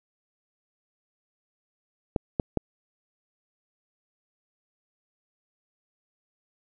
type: clicks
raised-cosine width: 2 ms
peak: -10 dBFS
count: 3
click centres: 2.162 / 2.398 / 2.573 s
effects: none